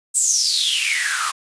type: noise with high-pass filter sweep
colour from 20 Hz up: white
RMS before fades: -19 dBFS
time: 0.14-1.32 s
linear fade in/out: 20 ms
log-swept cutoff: 8400 to 1100 Hz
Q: 9.8
effects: resampled to 22050 Hz